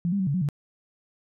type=tone with pitch steps; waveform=sine; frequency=173 / 199.9 / 188.5 / 140.9 / 183.7 / 144 Hz; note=F3 / G3 / F#3 / C#3 / F#3 / D3; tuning=-16 / +34 / +32 / +29 / -12 / -34 cents; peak=-22 dBFS; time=0.05-0.488 s; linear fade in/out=0 ms; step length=73 ms; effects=none